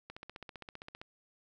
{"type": "click train", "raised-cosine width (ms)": 0.3, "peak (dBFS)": -29, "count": 15, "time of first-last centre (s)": [0.1, 1.015], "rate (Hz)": 15.3, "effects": []}